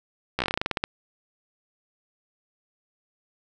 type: slowing click train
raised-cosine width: 0.3 ms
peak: -8 dBFS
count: 14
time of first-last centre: 0.39-0.839 s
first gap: 14 ms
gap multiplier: 1.14
effects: none